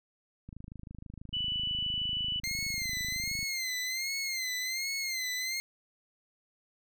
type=click train; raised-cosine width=5 ms; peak=-32 dBFS; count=78; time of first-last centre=0.49-3.429 s; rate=26.2 Hz
type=tone; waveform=sine; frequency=2970 Hz; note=F#7; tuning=6 cents sharp; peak=-30 dBFS; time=1.33-2.4 s; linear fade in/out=10 ms
type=tone with vibrato; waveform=20% pulse; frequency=2093 Hz; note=C7; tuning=in tune; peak=-27 dBFS; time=2.44-5.6 s; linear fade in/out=0 ms; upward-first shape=sine; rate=1.3 Hz; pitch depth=82 cents each way
effects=none